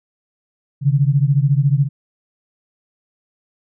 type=beating tone pair; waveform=sine; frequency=135.5 / 149.5 Hz; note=C#3 / D3; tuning=-39 / +31 cents; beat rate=14 Hz; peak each=-14 / -16 dBFS; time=0.81-1.89 s; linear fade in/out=50 ms; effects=none